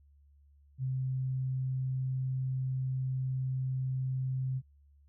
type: tone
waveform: sine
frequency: 130.5 Hz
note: C3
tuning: 4 cents flat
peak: -30 dBFS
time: 0.78-4.62 s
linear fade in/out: 50 ms
effects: added 71 Hz sine -59 dBFS peak until 5.08 s